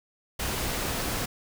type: noise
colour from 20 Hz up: pink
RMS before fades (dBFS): -30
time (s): 0.39-1.26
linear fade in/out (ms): 10
effects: none